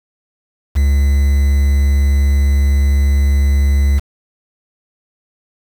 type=tone with quantisation; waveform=triangle; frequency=69.9 Hz; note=C#2; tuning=15 cents sharp; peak=-7 dBFS; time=0.75-4 s; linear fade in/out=20 ms; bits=5; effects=none